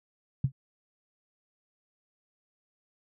sine tone with exponential decay, 134 Hz, C3, 42 cents sharp, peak -18 dBFS, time 0.44-0.52 s, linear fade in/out 5 ms, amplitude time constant 17 ms, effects none

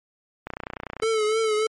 click train, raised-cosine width 0.5 ms, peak -17 dBFS, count 18, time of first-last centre 0.47-1.033 s, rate 30.2 Hz
square tone with vibrato, 436.7 Hz, A4, 13 cents flat, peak -21 dBFS, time 1.02-1.67 s, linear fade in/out 5 ms, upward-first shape triangle, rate 3.3 Hz, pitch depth 62 cents each way
effects low-pass 11000 Hz 12 dB/octave + MP3 48 kbps

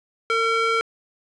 square tone with band-pass filter, 454.4 Hz, A#4, 44 cents flat, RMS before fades -21 dBFS, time 0.3-0.81 s, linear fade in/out 0 ms, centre 1700 Hz, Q 1.3, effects resampled to 22050 Hz + 7-bit

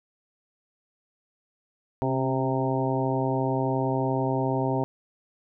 harmonic tone with a mistuned harmonic, 131.5 Hz, C3, 9 cents sharp, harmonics 1 / 2 / 3 / 4 / 5 / 6 / 7, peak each -28 / -29 / -30 / -33 / -32 / -34 / -32 dBFS, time 2.02-4.84 s, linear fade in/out 0 ms, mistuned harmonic 2, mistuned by +37 cents, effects none

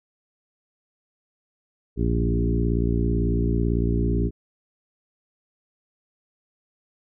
harmonic tone with a mistuned harmonic, 58 Hz, A#1, 8 cents flat, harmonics 1 / 2 / 3 / 4 / 5 / 6 / 7, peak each -23 / -26 / -28 / -29 / -30 / -31 / -31 dBFS, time 1.96-4.31 s, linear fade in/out 50 ms, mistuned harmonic 2, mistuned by -17 cents, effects none

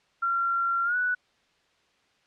sine tone with pitch glide, 1373 to 1480.1 Hz, F6 to F#6, -30 to 0 cents, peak -23 dBFS, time 0.22-1.15 s, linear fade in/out 10 ms, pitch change +130 cents, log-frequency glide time 0.84-0.96 s, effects white hiss -66 dBFS RMS until 2.26 s + low-pass 4000 Hz 12 dB/octave

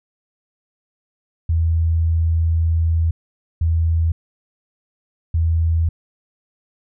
sine tone bursts at uneven times, 82.1 Hz, E2, 6 cents flat, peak -14 dBFS, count 3, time 1.49-3.11 / 3.61-4.12 / 5.34-5.89 s, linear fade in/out 5 ms, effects none

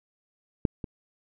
clicks, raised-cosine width 3 ms, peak -9 / -21 dBFS, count 2, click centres 0.652 / 0.842 s, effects none

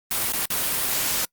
white noise with dropouts, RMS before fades -24 dBFS, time 0.11-1.25 s, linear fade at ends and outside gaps 1 ms, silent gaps 0.322-0.334 / 0.456-0.503 s, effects noise-tail reverb RT60 0.1 s tail -26 dB re dry + Opus 32 kbps

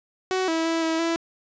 sawtooth tone with pitch steps, 374 / 325.6 / 328.8 / 324.1 / 332.4 Hz, F#4 / E4 / E4 / E4 / E4, +19 / -21 / -4 / -29 / +15 cents, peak -18 dBFS, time 0.31-1.16 s, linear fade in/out 0 ms, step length 170 ms, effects resampled to 16000 Hz + 10-bit

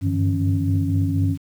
sine tone cluster, 96.3 / 100.4 / 150 / 164.7 / 274.7 Hz, G2 / G2 / D3 / E3 / C#4, -30 / +42 / +37 / -1 / -16 cents, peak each -19 / -27 / -28 / -28 / -23 dBFS, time 0.01-1.38 s, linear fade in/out 50 ms, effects tanh soft clip ceiling -8 dBFS + 8-bit

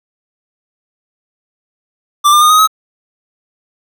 square tone with pitch steps, 1176 / 1200.7 / 1225.9 / 1251.7 / 1278 Hz, D6 / D6 / D#6 / D#6 / D#6, +2 / +38 / -26 / +10 / +46 cents, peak -6 dBFS, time 2.24-2.675 s, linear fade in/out 20 ms, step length 87 ms, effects none

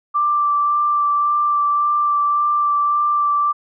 sine tone with vibrato, 1174.7 Hz, D6, in tune, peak -14 dBFS, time 0.14-3.53 s, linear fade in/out 20 ms, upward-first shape sine, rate 1.8 Hz, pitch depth 11 cents each way, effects none

